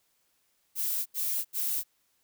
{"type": "noise bursts", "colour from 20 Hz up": "violet", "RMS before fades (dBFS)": -30, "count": 3, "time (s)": [0.75, 1.838], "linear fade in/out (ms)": 50, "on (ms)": 310, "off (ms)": 79, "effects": ["white hiss -72 dBFS RMS until 2.23 s"]}